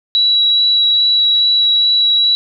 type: tone with vibrato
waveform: sine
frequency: 3907 Hz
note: B7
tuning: 19 cents flat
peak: -9 dBFS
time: 0.15-2.35 s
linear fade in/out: 0 ms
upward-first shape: sine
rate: 2.4 Hz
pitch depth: 8 cents each way
effects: none